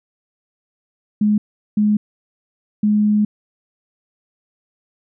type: tone bursts at uneven times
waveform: sine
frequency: 210 Hz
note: G#3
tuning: 19 cents sharp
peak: -12 dBFS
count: 3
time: 1.21-1.38 / 1.77-1.97 / 2.83-3.25 s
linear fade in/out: 5 ms
effects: none